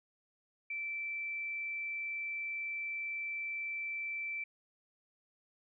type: tone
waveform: sine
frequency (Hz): 2331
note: D7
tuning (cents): -14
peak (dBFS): -36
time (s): 0.7-4.44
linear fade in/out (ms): 5
effects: none